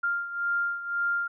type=beating tone pair; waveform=sine; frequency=1396.9 / 1398.8 Hz; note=F6 / F6; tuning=0 / +2 cents; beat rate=1.9 Hz; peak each=-27 / -32 dBFS; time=0.03-1.28 s; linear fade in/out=10 ms; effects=none